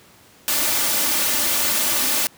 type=noise with comb filter; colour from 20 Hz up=white; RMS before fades=-20 dBFS; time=0.48-2.27 s; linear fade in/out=0 ms; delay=3.4 ms; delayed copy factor=+0.55; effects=pink hiss -50 dBFS RMS until 2.37 s + high-pass 100 Hz 12 dB/octave